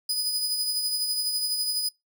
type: tone with tremolo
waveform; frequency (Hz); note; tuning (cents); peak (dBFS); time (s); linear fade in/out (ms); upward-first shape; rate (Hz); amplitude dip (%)
sawtooth; 4978; D#8; 0; -20; 0.09-1.89; 5; triangle; 12; 45
effects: noise-tail reverb RT60 0.2 s tail -26 dB re dry